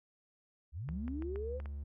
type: linear sweep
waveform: sine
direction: up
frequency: 61.2 to 529 Hz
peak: -38 dBFS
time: 0.72-1.61 s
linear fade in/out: 50 ms
type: tone with vibrato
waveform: triangle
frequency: 71.4 Hz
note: D2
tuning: 48 cents flat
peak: -37 dBFS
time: 0.88-1.84 s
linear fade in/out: 10 ms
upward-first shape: square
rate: 19 Hz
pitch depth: 16 cents each way
type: clicks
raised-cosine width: 0.5 ms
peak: -34 dBFS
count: 6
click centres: 0.889 / 1.08 / 1.223 / 1.359 / 1.601 / 1.658 s
effects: none